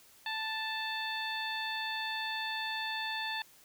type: harmonic tone with a mistuned harmonic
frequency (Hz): 880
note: A5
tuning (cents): 0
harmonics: 1 / 2 / 3 / 4 / 5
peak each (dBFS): -39 / -38 / -42 / -40 / -45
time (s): 0.26-3.42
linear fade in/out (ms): 2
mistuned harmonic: 4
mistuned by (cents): +17
effects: white hiss -60 dBFS RMS until 3.64 s